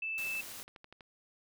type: tone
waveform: sine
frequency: 2637 Hz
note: E7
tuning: in tune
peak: -34 dBFS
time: 0.02-0.41 s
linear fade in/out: 5 ms
type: noise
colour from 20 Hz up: white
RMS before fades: -46 dBFS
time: 0.18-0.63 s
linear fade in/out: 0 ms
type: click train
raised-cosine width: 0.3 ms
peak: -35 dBFS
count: 10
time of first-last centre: 0.27-1.008 s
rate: 12.2 Hz
effects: none